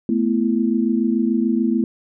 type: chord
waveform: sine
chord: A suspended second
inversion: none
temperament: equal with one note detuned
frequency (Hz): 220 / 246.9 / 333.8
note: A3 / B3 / E4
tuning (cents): 0 / 0 / +22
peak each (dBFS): -19 / -20 / -22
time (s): 0.09-1.84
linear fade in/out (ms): 2
effects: none